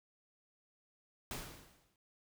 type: noise with exponential decay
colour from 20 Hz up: pink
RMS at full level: -40 dBFS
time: 1.31-1.96 s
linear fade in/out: 1 ms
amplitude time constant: 140 ms
effects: none